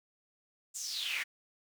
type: noise with high-pass filter sweep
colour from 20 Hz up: brown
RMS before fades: -37 dBFS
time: 0.74-1.24 s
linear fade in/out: 20 ms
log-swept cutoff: 7600 to 1900 Hz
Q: 6.2
effects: none